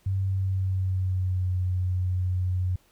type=tone with pitch glide; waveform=sine; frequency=96.2 to 91.38 Hz; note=G2 to F#2; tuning=-32 to -21 cents; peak=-23 dBFS; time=0.06-2.76 s; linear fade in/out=5 ms; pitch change=-89 cents; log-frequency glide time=0.22-1.54 s; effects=pink hiss -63 dBFS RMS until 2.91 s